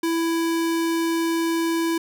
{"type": "tone", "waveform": "square", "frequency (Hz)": 331.3, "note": "E4", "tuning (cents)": 9, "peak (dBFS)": -21, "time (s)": [0.03, 1.98], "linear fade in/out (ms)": 5, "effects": []}